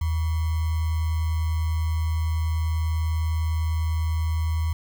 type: tone with sample-and-hold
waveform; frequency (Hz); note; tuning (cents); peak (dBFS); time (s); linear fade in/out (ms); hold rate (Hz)
sine; 80.2; E2; -47; -21; 0.01-4.73; 5; 1050
effects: none